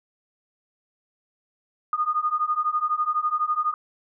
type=beating tone pair; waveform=sine; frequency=1221 / 1233 Hz; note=D#6 / D#6; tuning=-33 / -16 cents; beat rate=12 Hz; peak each=-25 / -24 dBFS; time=1.93-3.74 s; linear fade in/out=2 ms; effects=none